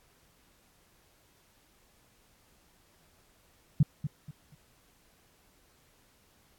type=tone with echo; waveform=sine; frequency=146.83 Hz; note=D3; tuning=in tune; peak=-17 dBFS; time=3.8-3.83 s; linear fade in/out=5 ms; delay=240 ms; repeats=3; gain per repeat=-11 dB; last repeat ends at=4.55 s; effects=pink hiss -65 dBFS RMS until 6.58 s + AAC 64 kbps